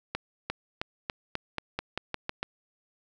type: accelerating click train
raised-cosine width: 0.3 ms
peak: -14 dBFS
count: 11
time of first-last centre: 0.15-2.43 s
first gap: 350 ms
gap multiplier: 0.9
effects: none